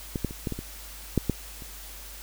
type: clicks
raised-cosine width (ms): 3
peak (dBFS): -15 / -13 / -25 / -15 / -18 / -21 / -8 / -10 / -29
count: 9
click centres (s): 0.158 / 0.247 / 0.309 / 0.472 / 0.523 / 0.59 / 1.177 / 1.297 / 1.622
effects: added 50 Hz sine -44 dBFS peak until 2.22 s + white hiss -44 dBFS RMS until 2.22 s